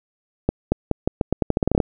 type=accelerating click train; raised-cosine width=2 ms; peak=-4 dBFS; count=15; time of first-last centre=0.49-1.802 s; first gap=230 ms; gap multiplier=0.84; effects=none